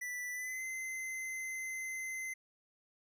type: tone with pitch glide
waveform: square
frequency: 1975.5 to 2061 Hz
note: B6 to C7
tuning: 0 to -27 cents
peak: -39 dBFS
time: 0.01-2.34 s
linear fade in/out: 10 ms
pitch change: +73 cents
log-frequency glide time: 0.32-0.63 s
effects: none